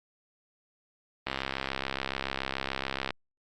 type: click train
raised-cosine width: 0.3 ms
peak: -14 dBFS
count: 124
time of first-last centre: 1.27-3.106 s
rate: 67 Hz
effects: Opus 32 kbps